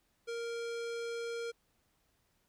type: tone with low-pass filter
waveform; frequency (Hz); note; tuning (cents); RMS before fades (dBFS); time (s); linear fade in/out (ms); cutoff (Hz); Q
square; 466.2; A#4; 0; -39; 0.27-1.52; 20; 6700; 0.91
effects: pink hiss -75 dBFS RMS until 2.48 s